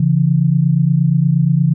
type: tone pair together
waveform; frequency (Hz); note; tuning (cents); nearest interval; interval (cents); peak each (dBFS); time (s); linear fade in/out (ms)
sine; 139.1 / 167.6; C#3 / E3; +6 / +29; minor third; 323; -13; 0-1.74; 5
effects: none